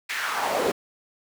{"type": "noise with high-pass filter sweep", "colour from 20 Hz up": "brown", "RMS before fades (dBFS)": -26, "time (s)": [0.09, 0.72], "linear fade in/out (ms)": 10, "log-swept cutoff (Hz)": [2200, 400], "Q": 2.5, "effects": []}